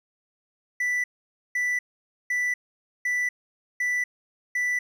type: tone bursts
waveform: triangle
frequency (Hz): 1975.5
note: B6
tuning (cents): 0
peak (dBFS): -21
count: 6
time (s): 0.8-4.79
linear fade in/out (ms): 5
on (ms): 240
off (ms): 510
effects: none